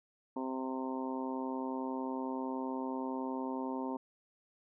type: harmonic tone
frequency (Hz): 130.81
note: C3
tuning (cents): 0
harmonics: 2 / 3 / 4 / 5 / 6 / 7 / 8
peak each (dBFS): -37 / -43 / -45 / -48 / -50 / -42 / -49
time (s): 0.36-3.97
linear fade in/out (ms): 5
effects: none